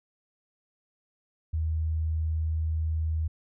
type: tone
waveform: sine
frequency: 79.5 Hz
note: D#2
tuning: 38 cents sharp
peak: -25 dBFS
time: 1.53-3.28 s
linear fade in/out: 10 ms
effects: none